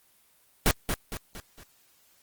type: noise with echo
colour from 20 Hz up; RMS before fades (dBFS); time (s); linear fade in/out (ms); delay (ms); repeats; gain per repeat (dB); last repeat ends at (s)
pink; -20; 0.66-0.71; 0; 230; 4; -7; 1.63
effects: white hiss -63 dBFS RMS until 2.22 s + Opus 24 kbps